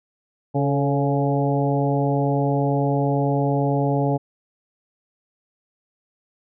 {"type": "harmonic tone with a mistuned harmonic", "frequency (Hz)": 140, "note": "C#3", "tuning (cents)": 18, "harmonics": [1, 2, 3, 4, 5, 6], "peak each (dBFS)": [-21, -24, -26, -27, -28, -29], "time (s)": [0.54, 4.18], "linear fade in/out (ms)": 20, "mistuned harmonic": 3, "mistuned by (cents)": 45, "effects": []}